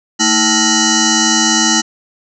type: tone with frequency modulation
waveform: sine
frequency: 2960 Hz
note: F#7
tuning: in tune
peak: -9 dBFS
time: 0.19-1.82 s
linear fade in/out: 20 ms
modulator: 547 Hz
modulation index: 7
effects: none